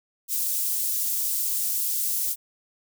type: high-pass noise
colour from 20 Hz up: white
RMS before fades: -26 dBFS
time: 0.28-2.36 s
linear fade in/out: 50 ms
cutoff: 7800 Hz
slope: 12 dB/octave
effects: none